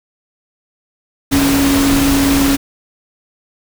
sine tone in noise, 277.2 Hz, C#4, in tune, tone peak -11 dBFS, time 1.31-2.57 s, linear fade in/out 20 ms, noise pink, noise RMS -17 dBFS, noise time 1.31-2.57 s, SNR +3 dB, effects none

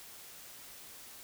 silence, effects white hiss -51 dBFS RMS until 1.23 s

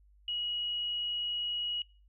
sine tone, 2905 Hz, F#7, 32 cents flat, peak -32 dBFS, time 0.28-1.82 s, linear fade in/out 2 ms, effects noise-tail reverb RT60 0.4 s tail -24 dB re dry + added 50 Hz sine -59 dBFS peak until 2.08 s

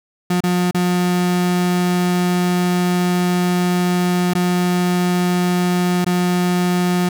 35% pulse tone with dropouts, 178.6 Hz, F3, 39 cents sharp, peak -13 dBFS, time 0.3-7.09 s, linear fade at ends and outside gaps 5 ms, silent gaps 0.406-0.436 / 0.711-0.745 / 4.336-4.35 / 6.046-6.063 s, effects none

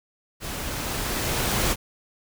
pink noise with level ramp, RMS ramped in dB -33 to -22 dBFS, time 0.4-1.76 s, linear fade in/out 50 ms, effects none

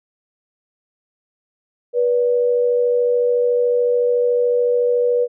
sine tone pair together, 486.2 / 580 Hz, B4 / D5, -27 / -22 cents, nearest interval minor third, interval 305 cents, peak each -14 / -24 dBFS, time 1.93-5.28 s, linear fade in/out 50 ms, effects none

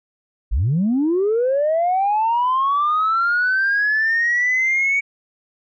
sine linear sweep, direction up, 41.2 to 2251 Hz, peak -14 dBFS, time 0.51-5.01 s, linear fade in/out 20 ms, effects tanh soft clip ceiling -12 dBFS

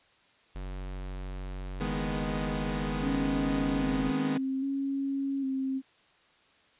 square tone, 46.79 Hz, F#1, 20 cents sharp, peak -36 dBFS, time 0.55-4.11 s, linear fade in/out 10 ms
sawtooth chord, G# minor, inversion second, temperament equal, 155.56 / 207.7 / 246.9 Hz, D#3 / G#3 / B3, 0 / 0 / 0 cents, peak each -31 dBFS, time 1.8-4.38 s, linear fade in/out 10 ms
sine tone with vibrato, 270.2 Hz, C#4, 44 cents flat, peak -28 dBFS, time 3.01-5.82 s, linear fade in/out 50 ms, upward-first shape square, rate 0.62 Hz, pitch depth 27 cents each way
effects white hiss -63 dBFS RMS until 6.79 s + resampled to 8000 Hz

